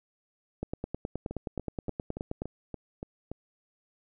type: two click trains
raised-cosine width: 2 ms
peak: -19 / -23 dBFS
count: 18 / 8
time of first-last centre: 0.63-2.419 / 1.31-3.316 s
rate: 9.5 / 3.49 Hz
effects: none